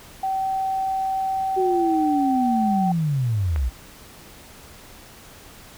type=tone; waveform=sine; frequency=768 Hz; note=G5; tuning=36 cents flat; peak=-21 dBFS; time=0.23-2.92 s; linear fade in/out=5 ms
type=linear sweep; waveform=sine; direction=down; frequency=379.8 to 55.6 Hz; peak=-19 dBFS; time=1.56-3.7 s; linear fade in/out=20 ms
type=click; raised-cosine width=0.5 ms; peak=-18 dBFS; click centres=3.561 s
effects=pink hiss -45 dBFS RMS until 5.77 s